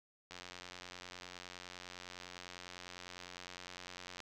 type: click train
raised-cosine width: 0.2 ms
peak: -30 dBFS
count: 351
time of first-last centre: 0.31-4.203 s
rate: 89.9 Hz
effects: none